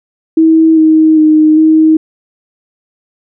sine tone with pitch steps, 321.7 / 315.3 / 309.5 / 315.5 Hz, E4 / D#4 / D#4 / D#4, -42 / +23 / -9 / +24 cents, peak -3 dBFS, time 0.37-1.97 s, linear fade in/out 5 ms, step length 400 ms, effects none

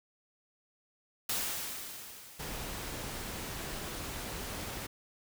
white noise with exponential decay, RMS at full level -32 dBFS, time 1.29-3.36 s, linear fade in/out 5 ms, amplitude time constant 450 ms
pink noise, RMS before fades -40 dBFS, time 2.39-4.87 s, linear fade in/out 10 ms
effects none

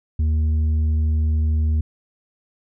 triangle tone with tanh clipping, 77.78 Hz, D#2, in tune, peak -17 dBFS, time 0.19-1.81 s, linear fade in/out 5 ms, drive 9 dB, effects none

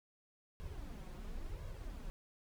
brown noise with flanger, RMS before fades -45 dBFS, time 0.6-2.1 s, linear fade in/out 0 ms, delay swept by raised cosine 1.8 to 5.6 ms, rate 0.95 Hz, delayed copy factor +0.65, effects none

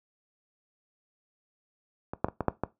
clicks, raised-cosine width 1 ms, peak -20 / -9 / -19 / -14 / -8 / -13 dBFS, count 6, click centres 2.135 / 2.245 / 2.285 / 2.407 / 2.483 / 2.636 s, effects noise-tail reverb RT60 0.2 s tail -18 dB re dry + high-pass 60 Hz 12 dB/octave

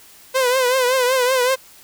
sawtooth tone with vibrato, 509 Hz, C5, 48 cents flat, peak -11 dBFS, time 0.34-1.56 s, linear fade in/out 20 ms, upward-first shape triangle, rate 5.3 Hz, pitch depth 91 cents each way, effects white hiss -46 dBFS RMS until 1.83 s

